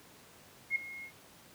sine tone with ADSR envelope, 2153 Hz, C7, 49 cents sharp, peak -25 dBFS, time 0.7-1.12 s, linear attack 56 ms, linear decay 8 ms, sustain -17 dB, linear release 80 ms, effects pink hiss -57 dBFS RMS until 1.54 s + high-pass 100 Hz 12 dB/octave

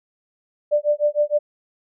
sine tone with tremolo, 592 Hz, D5, 14 cents sharp, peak -13 dBFS, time 0.71-1.39 s, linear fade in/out 20 ms, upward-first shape sine, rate 6.5 Hz, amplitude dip 100%, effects none

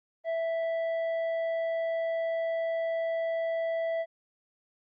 triangle tone with tanh clipping, 659.3 Hz, E5, in tune, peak -29 dBFS, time 0.24-4.06 s, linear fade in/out 50 ms, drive 12 dB, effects low-pass 3000 Hz 12 dB/octave + Opus 24 kbps

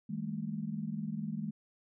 sine tone cluster, 158.9 / 203.3 / 223.3 Hz, D#3 / G#3 / A3, +37 / -37 / +26 cents, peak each -40 / -38 / -39 dBFS, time 0.09-1.51 s, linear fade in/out 10 ms, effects none

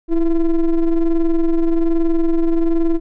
triangle ring-modulated tone, 170.6 Hz, F3, 40 cents flat, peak -7 dBFS, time 0.08-3 s, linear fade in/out 50 ms, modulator 160 Hz, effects none

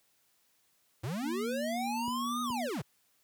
square linear two-way sweep, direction up then down, 98 to 1260 to 98 Hz, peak -34 dBFS, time 1.03-2.82 s, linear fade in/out 10 ms, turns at 2.42 s
sine tone with pitch glide, 236.2 to 242.1 Hz, A#3 to B3, +23 to -34 cents, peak -35 dBFS, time 1.21-2.7 s, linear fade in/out 50 ms, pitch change +43 cents, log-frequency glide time 1.75-2.49 s
clicks, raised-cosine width 3 ms, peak -31 dBFS, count 2, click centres 2.08 / 2.503 s
effects white hiss -71 dBFS RMS until 3.23 s + high-pass 60 Hz 12 dB/octave

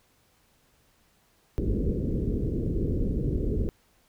pink low-pass noise, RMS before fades -27 dBFS, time 1.58-3.69 s, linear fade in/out 0 ms, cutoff 460 Hz, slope 48 dB/octave, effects pink hiss -65 dBFS RMS until 4.08 s

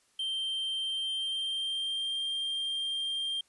triangle tone with pitch glide, 3140 to 3186 Hz, G7 to G7, +2 to +27 cents, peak -29 dBFS, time 0.19-3.41 s, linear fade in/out 5 ms, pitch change +25 cents, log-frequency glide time 0.82-2.23 s, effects white hiss -68 dBFS RMS until 3.48 s + resampled to 24000 Hz

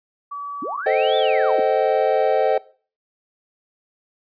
sine tone, 1145 Hz, D6, 44 cents flat, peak -27 dBFS, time 0.31-0.82 s, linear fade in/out 10 ms
sine linear two-way sweep, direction up then down, 220 to 3605 to 220 Hz, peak -26 dBFS, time 0.62-1.6 s, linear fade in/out 5 ms, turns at 1.17 s
triangle chord, A half-diminished seventh, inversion none, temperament equal with one note detuned, 440 / 523.3 / 622.3 / 769.2 Hz, A4 / C5 / Eb5 / G5, 0 / 0 / 0 / -33 cents, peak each -19 dBFS, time 0.86-2.58 s, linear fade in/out 5 ms
effects noise-tail reverb RT60 0.4 s tail -20 dB re dry + resampled to 11025 Hz

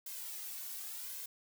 blue noise with flanger, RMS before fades -44 dBFS, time 0.06-1.26 s, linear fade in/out 5 ms, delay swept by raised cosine 1.9 to 2.72 ms, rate 0.89 Hz, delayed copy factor +0.75, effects none

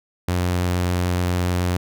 sawtooth tone, 89.3 Hz, F2, 39 cents sharp, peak -15 dBFS, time 0.28-1.77 s, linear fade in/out 5 ms, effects none

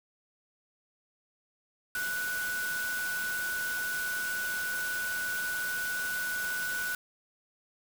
sine tone in noise, 1480 Hz, F#6, in tune, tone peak -31 dBFS, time 1.95-6.95 s, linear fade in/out 2 ms, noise white, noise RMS -39 dBFS, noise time 1.95-6.95 s, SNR +5 dB, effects none

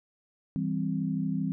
sine chord, C major, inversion first, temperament just, 163.52 / 196.22 / 261.6 Hz, E3 / G3 / C4, -14 / +2 / 0 cents, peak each -31 / -31 / -32 dBFS, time 0.56-1.52 s, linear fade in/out 0 ms, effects none

